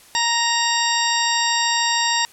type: harmonic tone with a mistuned harmonic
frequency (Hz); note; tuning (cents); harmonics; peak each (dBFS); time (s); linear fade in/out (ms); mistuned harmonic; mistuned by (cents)
933; A#5; +1; 1 / 2 / 3 / 4 / 5 / 6 / 8; -22 / -24 / -27 / -25 / -27 / -25 / -27; 0.15-2.25; 0; 8; +17
effects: white hiss -48 dBFS RMS until 2.32 s + low-pass 12000 Hz 12 dB/octave